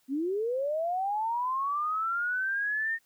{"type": "linear sweep", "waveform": "sine", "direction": "up", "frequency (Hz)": [253.9, 1842], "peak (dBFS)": -27, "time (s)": [0.08, 2.99], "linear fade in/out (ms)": 50, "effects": ["white hiss -69 dBFS RMS until 3.05 s"]}